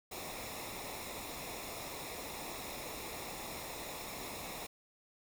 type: noise with comb filter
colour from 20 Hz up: pink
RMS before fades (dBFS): -44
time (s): 0.11-4.67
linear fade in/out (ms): 10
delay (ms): 0.65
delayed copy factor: -0.65
effects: none